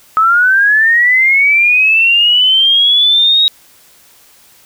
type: linear sweep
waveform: sine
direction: up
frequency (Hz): 1274 to 3808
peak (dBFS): -6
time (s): 0.17-3.48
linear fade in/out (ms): 0
effects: white hiss -45 dBFS RMS until 4.65 s